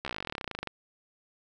slowing click train, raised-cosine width 0.3 ms, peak -18 dBFS, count 25, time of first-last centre 0.05-0.673 s, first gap 14 ms, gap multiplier 1.05, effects none

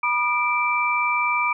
sine tone cluster, 975 / 1216 / 2340 Hz, B5 / D#6 / D7, -23 / -40 / -7 cents, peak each -24 / -24 / -22 dBFS, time 0.03-1.53 s, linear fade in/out 5 ms, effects none

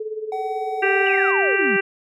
sine tone with tremolo, 433 Hz, A4, 28 cents flat, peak -23 dBFS, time 0-1.05 s, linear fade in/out 5 ms, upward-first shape sine, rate 18 Hz, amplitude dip 70%
triangle tone, 755 Hz, F#5, 35 cents sharp, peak -23 dBFS, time 0.32-1.31 s, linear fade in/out 2 ms
harmonic tone, 392 Hz, G4, in tune, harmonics 1 / 2 / 3 / 4 / 5 / 6 / 7, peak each -20 / -32 / -32 / -22 / -24 / -28 / -25 dBFS, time 0.82-1.81 s, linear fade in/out 10 ms
sine exponential sweep, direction down, 3025 to 179.6 Hz, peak -24 dBFS, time 1.06-1.77 s, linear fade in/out 10 ms
effects none

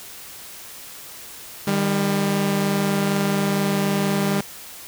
sawtooth tone pair together, 154.93 / 199.1 Hz, D#3 / G3, -7 / +27 cents, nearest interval major third, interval 434 cents, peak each -21 / -16 dBFS, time 1.67-4.41 s, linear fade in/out 5 ms, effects white hiss -39 dBFS RMS until 4.87 s

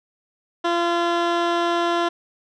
15% pulse tone with low-pass filter, 342.9 Hz, F4, 32 cents flat, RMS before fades -21 dBFS, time 0.64-2.09 s, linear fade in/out 10 ms, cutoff 3600 Hz, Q 0.86, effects none

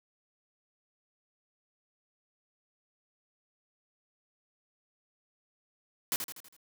white noise with echo, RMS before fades -30 dBFS, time 6.12-6.16 s, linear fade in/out 0 ms, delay 81 ms, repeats 5, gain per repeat -6 dB, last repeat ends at 6.565 s, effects none

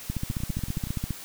two click trains, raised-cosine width 5 ms, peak -16 / -23 dBFS, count 16 / 7, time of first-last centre 0.1-1.107 / 0.31-0.871 s, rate 14.9 / 10.7 Hz, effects white hiss -42 dBFS RMS until 1.24 s

